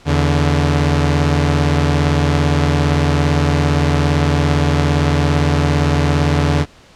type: tone pair together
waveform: sawtooth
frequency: 81 / 144.41 Hz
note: E2 / D3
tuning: -30 / -29 cents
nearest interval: minor seventh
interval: 1001 cents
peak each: -11 dBFS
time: 0.05-6.66 s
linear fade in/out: 50 ms
effects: pink hiss -45 dBFS RMS until 6.95 s + low-pass 6000 Hz 12 dB/octave